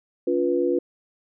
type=tone cluster; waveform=sine; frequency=283.7 / 352.3 / 490.3 Hz; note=C#4 / F4 / B4; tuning=+40 / +15 / -13 cents; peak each=-26 / -22 / -24 dBFS; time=0.27-0.79 s; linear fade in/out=5 ms; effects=none